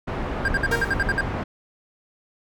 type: low-pass noise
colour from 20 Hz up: pink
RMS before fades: -27 dBFS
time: 0.07-1.44 s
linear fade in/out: 10 ms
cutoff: 1500 Hz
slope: 12 dB/octave
type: tone bursts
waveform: triangle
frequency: 1600 Hz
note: G6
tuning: 35 cents sharp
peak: -17 dBFS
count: 9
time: 0.45-1.21 s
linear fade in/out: 2 ms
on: 32 ms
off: 59 ms
type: tone with exponential decay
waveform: sawtooth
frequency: 466.2 Hz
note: A#4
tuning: in tune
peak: -18 dBFS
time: 0.71-1.11 s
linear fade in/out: 5 ms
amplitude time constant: 86 ms
effects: none